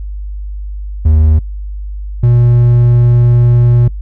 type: tone pair in turn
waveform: triangle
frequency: 77.78 / 120.24 Hz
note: D#2 / B2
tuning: 0 / -46 cents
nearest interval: minor sixth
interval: 754 cents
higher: second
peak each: -3 dBFS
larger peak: neither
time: 1.05-1.39 / 2.23-3.88 s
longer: second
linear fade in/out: 5 ms
effects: noise-tail reverb RT60 0.1 s tail -22 dB re dry + added 50 Hz sine -19 dBFS peak until 4.01 s